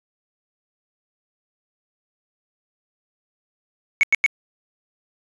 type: tone bursts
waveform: triangle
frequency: 2215 Hz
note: C#7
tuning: 2 cents flat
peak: -9 dBFS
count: 3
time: 4.01-4.262 s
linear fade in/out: 0 ms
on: 22 ms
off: 93 ms
effects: tanh soft clip ceiling -7 dBFS + resampled to 22050 Hz